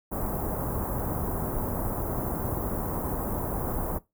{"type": "band-stop noise", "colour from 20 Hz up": "pink", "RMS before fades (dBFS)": -30, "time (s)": [0.11, 3.99], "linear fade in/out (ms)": 20, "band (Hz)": [1100, 13000], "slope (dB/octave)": 24, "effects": ["noise-tail reverb RT60 0.2 s tail -20 dB re dry"]}